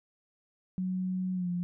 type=tone with pitch glide; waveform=sine; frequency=185 to 176.24 Hz; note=F#3 to F3; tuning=0 to +16 cents; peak=-29 dBFS; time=0.78-1.63 s; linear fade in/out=0 ms; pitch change=-84 cents; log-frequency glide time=1.34-1.49 s; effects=none